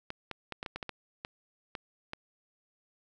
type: clicks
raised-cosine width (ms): 0.3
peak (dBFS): -21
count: 11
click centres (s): 0.104 / 0.313 / 0.523 / 0.629 / 0.662 / 0.76 / 0.828 / 0.893 / 1.249 / 1.752 / 2.134
effects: none